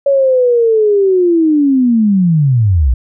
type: linear sweep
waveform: sine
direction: down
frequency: 563 to 55.4 Hz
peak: -7 dBFS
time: 0.06-2.94 s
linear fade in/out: 5 ms
effects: none